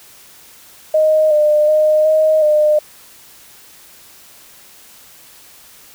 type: tone with pitch steps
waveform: sine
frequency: 622 / 602 / 615 / 625 / 605 Hz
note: D#5 / D5 / D#5 / D#5 / D#5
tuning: -1 / +43 / -20 / +8 / -49 cents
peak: -9 dBFS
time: 0.94-2.79 s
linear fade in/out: 5 ms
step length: 370 ms
effects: white hiss -43 dBFS RMS until 5.94 s